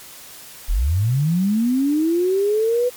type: linear sweep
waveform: sine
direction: up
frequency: 32.7 to 500 Hz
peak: -15 dBFS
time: 0.68-2.9 s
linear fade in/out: 20 ms
effects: white hiss -40 dBFS RMS until 2.96 s + MP3 96 kbps